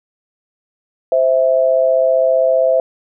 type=tone pair together; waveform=sine; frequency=520.7 / 656 Hz; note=C5 / E5; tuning=-8 / -9 cents; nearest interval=major third; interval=399 cents; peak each=-13 dBFS; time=1.12-2.8 s; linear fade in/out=2 ms; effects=none